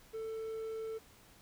triangle tone, 444.1 Hz, A4, 16 cents sharp, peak -36 dBFS, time 0.13-0.99 s, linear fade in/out 20 ms, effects pink hiss -61 dBFS RMS until 1.41 s

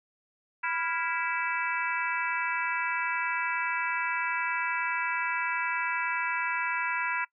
harmonic tone with a mistuned harmonic, 329.6 Hz, E4, in tune, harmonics 3 / 4 / 5 / 6 / 7 / 8, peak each -33 / -34 / -35 / -36 / -36 / -37 dBFS, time 0.63-7.25 s, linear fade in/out 10 ms, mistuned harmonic 4, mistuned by +98 cents, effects noise-tail reverb RT60 0.1 s tail -22 dB re dry

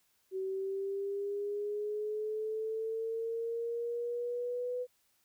sine linear sweep, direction up, 377.9 to 498.4 Hz, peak -33 dBFS, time 0.31-4.87 s, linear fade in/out 50 ms, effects white hiss -73 dBFS RMS until 5.24 s

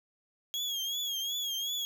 35% pulse tone with vibrato, 3300 Hz, G#7, 12 cents flat, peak -30 dBFS, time 0.54-1.85 s, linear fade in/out 0 ms, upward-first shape triangle, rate 2.7 Hz, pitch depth 91 cents each way, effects none

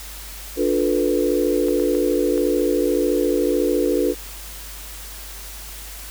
sine chord, B half-diminished seventh, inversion first, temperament equal with one note detuned, 293.7 / 355.5 / 440 / 493.9 Hz, D4 / F4 / A4 / B4, 0 / +31 / 0 / 0 cents, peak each -22 dBFS, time 0.56-4.15 s, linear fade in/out 50 ms
clicks, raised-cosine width 0.5 ms, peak -21 dBFS, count 4, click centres 1.684 / 1.798 / 1.95 / 2.378 s
effects added 50 Hz sine -37 dBFS peak until 6.1 s + white hiss -37 dBFS RMS until 6.1 s

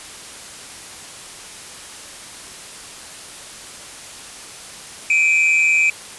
triangle tone pair together, 2349 / 2509 Hz, D7 / D#7, 0 / +14 cents, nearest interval minor second, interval 114 cents, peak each -14 dBFS, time 5.1-5.9 s, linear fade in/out 2 ms, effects white hiss -36 dBFS RMS until 6.18 s + resampled to 24000 Hz

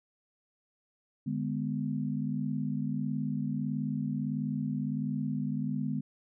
sine chord, G# diminished, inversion second, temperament just, 149.51 / 207.7 / 249.2 Hz, D3 / G#3 / B3, +31 / 0 / +16 cents, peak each -34 dBFS, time 1.26-6.01 s, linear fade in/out 10 ms, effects none

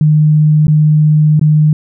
sine tone with dropouts, 152.6 Hz, D#3, 33 cents flat, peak -5 dBFS, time 0.01-1.73 s, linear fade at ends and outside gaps 2 ms, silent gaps 0.67-0.68 / 1.395-1.413 s, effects none

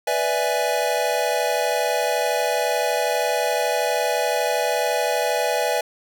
square chord, E dominant seventh, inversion second, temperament equal, 493.9 / 587.3 / 659.3 / 830.6 Hz, B4 / D5 / E5 / G#5, 0 / 0 / 0 / 0 cents, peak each -26 dBFS, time 0.07-5.81 s, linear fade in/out 5 ms, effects none

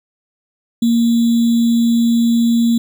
sine tone with sample-and-hold, 232.8 Hz, A#3, 2 cents flat, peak -10 dBFS, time 0.82-2.78 s, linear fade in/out 5 ms, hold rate 3675 Hz, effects none

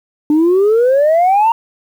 sine exponential sweep, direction up, 293.7 to 936 Hz, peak -6 dBFS, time 0.3-1.52 s, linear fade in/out 2 ms, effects tanh soft clip ceiling -6 dBFS + 7-bit

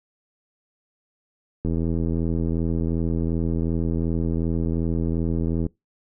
click train, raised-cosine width 3 ms, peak -13 dBFS, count 333, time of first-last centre 1.65-5.665 s, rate 82.7 Hz, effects noise-tail reverb RT60 0.2 s tail -24 dB re dry

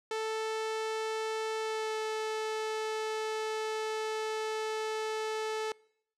sawtooth tone with pitch glide, 440 to 436.2 Hz, A4 to A4, 0 to -15 cents, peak -28 dBFS, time 0.11-5.72 s, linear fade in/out 2 ms, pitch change -15 cents, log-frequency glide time 1.6-1.95 s, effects noise-tail reverb RT60 0.7 s tail -25 dB re dry + low-pass 7000 Hz 12 dB/octave

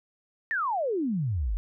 sine exponential sweep, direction down, 1864.7 to 43.01 Hz, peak -25 dBFS, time 0.51-1.57 s, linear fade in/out 0 ms, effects none

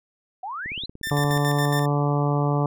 sine exponential sweep, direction up, 716 to 4209 Hz, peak -29 dBFS, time 0.43-0.86 s, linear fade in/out 5 ms
click train, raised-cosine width 3 ms, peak -27 dBFS, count 13, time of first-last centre 0.66-1.366 s, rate 17 Hz
sawtooth tone with tremolo, 1788 Hz, A6, 27 cents sharp, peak -23 dBFS, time 1.03-1.86 s, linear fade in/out 5 ms, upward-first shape square, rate 7.2 Hz, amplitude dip 60%
harmonic tone, 144.8 Hz, D3, 24 cents flat, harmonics 1 / 2 / 3 / 4 / 5 / 6 / 7 / 8, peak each -21 / -28 / -29 / -31 / -31 / -32 / -34 / -33 dBFS, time 1.11-2.66 s, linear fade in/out 2 ms
effects none

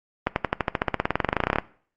accelerating click train, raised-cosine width 0.5 ms, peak -5 dBFS, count 26, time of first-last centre 0.27-1.585 s, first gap 91 ms, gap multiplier 0.95, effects noise-tail reverb RT60 0.5 s tail -19 dB re dry + Opus 32 kbps

